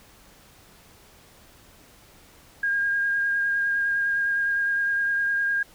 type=tone with vibrato; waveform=sine; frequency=1619 Hz; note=G#6; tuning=45 cents flat; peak=-21 dBFS; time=2.63-5.63 s; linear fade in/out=5 ms; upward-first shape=triangle; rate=9.8 Hz; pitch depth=16 cents each way; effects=pink hiss -53 dBFS RMS until 5.74 s